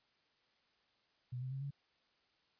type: tone with pitch steps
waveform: sine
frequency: 124.2 / 129.4 / 134.82 / 140.46 Hz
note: B2 / C3 / C#3 / C#3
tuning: +10 / -19 / -48 / +23 cents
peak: -39 dBFS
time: 1.32-1.708 s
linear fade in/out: 10 ms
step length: 97 ms
effects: white hiss -75 dBFS RMS until 2.59 s + resampled to 11025 Hz